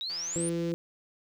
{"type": "exponential sweep", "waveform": "sine", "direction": "up", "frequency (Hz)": [3729, 9540], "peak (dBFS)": -32, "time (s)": [0.01, 0.49], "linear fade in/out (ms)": 0}
{"type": "click train", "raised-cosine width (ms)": 0.2, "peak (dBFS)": -30, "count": 106, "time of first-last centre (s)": [0.1, 0.718], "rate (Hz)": 170}
{"type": "harmonic tone", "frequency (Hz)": 168.8, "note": "E3", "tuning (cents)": 41, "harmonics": [1, 2, 3], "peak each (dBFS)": [-32, -31, -36], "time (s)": [0.36, 0.74], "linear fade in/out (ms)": 0}
{"effects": ["10-bit"]}